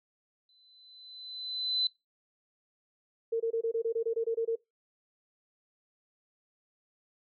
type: tone with exponential growth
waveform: sine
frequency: 4025 Hz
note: B7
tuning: 32 cents sharp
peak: -24 dBFS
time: 0.49-1.87 s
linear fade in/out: 2 ms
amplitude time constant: 300 ms
type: tone bursts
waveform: sine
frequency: 456.3 Hz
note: A#4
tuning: 37 cents flat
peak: -26 dBFS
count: 12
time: 3.32-4.557 s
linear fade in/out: 10 ms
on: 82 ms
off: 23 ms
effects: noise-tail reverb RT60 0.2 s tail -22 dB re dry